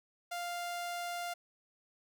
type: tone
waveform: sawtooth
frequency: 698.5 Hz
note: F5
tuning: in tune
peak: -33 dBFS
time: 0.31-1.34 s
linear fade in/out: 10 ms
effects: none